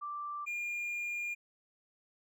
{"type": "tone pair in turn", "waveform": ["sine", "triangle"], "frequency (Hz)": [1174.7, 2413], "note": ["D6", "D7"], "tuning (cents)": [0, 46], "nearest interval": "octave", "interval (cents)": 1246, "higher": "second", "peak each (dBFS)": [-37, -33], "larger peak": "second", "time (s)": [[0.01, 0.46], [0.46, 1.35]], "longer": "second", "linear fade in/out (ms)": 20, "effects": []}